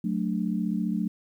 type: chord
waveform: sine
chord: D major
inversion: first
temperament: equal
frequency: 185 / 220 / 293.7 Hz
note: F#3 / A3 / D4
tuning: 0 / 0 / 0 cents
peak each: -28 / -28 / -33 dBFS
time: 0.04-1.08 s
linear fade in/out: 5 ms
effects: 10-bit